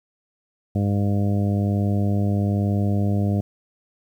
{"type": "harmonic tone", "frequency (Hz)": 101.1, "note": "G#2", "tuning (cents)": -46, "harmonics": [1, 2, 3, 4, 5, 6, 7], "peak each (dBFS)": [-20, -23, -30, -35, -36, -35, -37], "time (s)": [0.75, 3.41], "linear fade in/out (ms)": 5, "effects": ["9-bit"]}